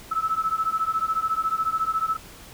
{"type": "beating tone pair", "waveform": "sine", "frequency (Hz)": [1300, 1314], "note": ["E6", "E6"], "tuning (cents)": [-24, -6], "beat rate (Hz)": 14, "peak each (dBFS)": [-25, -25], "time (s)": [0.11, 2.17], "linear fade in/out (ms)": 10, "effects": ["pink hiss -45 dBFS RMS until 2.53 s"]}